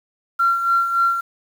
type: tone with tremolo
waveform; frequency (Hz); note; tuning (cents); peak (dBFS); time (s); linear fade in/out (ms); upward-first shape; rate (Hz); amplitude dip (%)
sine; 1370; F6; -34; -12; 0.39-1.21; 10; sine; 3.5; 60
effects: tanh soft clip ceiling -8 dBFS + 7-bit